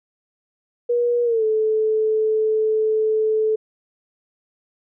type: tone with pitch glide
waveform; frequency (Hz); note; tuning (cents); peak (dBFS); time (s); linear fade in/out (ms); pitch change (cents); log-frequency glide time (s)
sine; 480.2 to 435.3; B4 to A4; -49 to -19; -16; 0.89-3.56; 10; -170; 1.24-1.44
effects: none